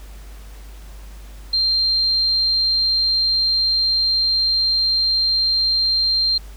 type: tone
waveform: sine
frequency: 4172 Hz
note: C8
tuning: 6 cents flat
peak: -15 dBFS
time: 1.53-6.38 s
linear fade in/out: 5 ms
effects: added 50 Hz sine -35 dBFS peak until 6.56 s + pink hiss -47 dBFS RMS until 6.56 s